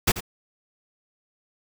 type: noise with echo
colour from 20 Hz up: pink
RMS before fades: -19 dBFS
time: 0.07-0.12 s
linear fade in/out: 10 ms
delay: 87 ms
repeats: 1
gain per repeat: -13 dB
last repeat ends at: 0.207 s
effects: none